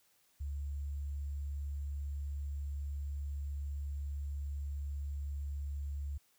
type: tone with sample-and-hold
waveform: sine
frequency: 71.2 Hz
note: C#2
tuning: 47 cents sharp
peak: -36 dBFS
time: 0.4-6.18 s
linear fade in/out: 10 ms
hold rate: 7350 Hz
effects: white hiss -71 dBFS RMS until 6.38 s